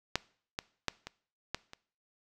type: clicks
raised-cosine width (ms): 0.2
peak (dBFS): -10 / -16 / -12 / -23 / -15 / -28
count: 6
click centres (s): 0.156 / 0.589 / 0.883 / 1.07 / 1.546 / 1.734
effects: noise-tail reverb RT60 0.5 s tail -21 dB re dry